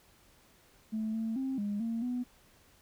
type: tone with pitch steps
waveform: sine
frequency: 218.7 / 223.7 / 265.4 / 204.9 / 228.7 / 247 Hz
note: A3 / A3 / C4 / G#3 / A#3 / B3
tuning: -10 / +29 / +25 / -23 / -33 / 0 cents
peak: -30 dBFS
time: 0.92-2.24 s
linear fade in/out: 20 ms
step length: 220 ms
effects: tanh soft clip ceiling -27 dBFS + pink hiss -63 dBFS RMS until 2.81 s